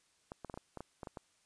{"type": "clicks", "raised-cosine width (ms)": 1, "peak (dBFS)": -29, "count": 10, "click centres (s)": [0.319, 0.447, 0.498, 0.541, 0.575, 0.773, 0.806, 1.032, 1.072, 1.172], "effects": ["white hiss -72 dBFS RMS until 1.45 s", "resampled to 22050 Hz"]}